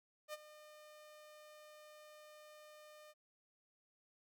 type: tone with ADSR envelope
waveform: sawtooth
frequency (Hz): 606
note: D#5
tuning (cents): -46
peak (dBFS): -38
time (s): 0.28-3.14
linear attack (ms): 54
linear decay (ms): 29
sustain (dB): -15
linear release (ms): 38
effects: none